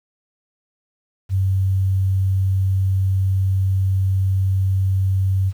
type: tone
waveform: sine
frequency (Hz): 95.5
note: G2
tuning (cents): -45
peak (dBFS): -15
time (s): 1.29-5.53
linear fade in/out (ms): 50
effects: 8-bit